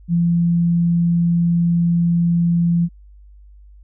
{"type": "tone", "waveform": "sine", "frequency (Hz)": 170.7, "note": "F3", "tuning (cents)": -39, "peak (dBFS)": -13, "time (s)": [0.08, 2.89], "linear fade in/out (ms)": 50, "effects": ["added 50 Hz sine -41 dBFS peak until 3.83 s"]}